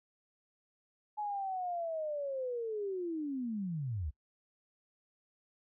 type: linear sweep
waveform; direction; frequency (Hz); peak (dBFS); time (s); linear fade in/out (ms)
sine; down; 850 to 65.1; -34; 1.17-4.11; 20
effects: noise-tail reverb RT60 0.1 s tail -24 dB re dry